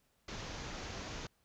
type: low-pass noise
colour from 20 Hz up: pink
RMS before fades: -44 dBFS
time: 0.28-1.27 s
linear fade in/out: 5 ms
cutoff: 6900 Hz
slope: 96 dB/octave
effects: pink hiss -75 dBFS RMS until 1.44 s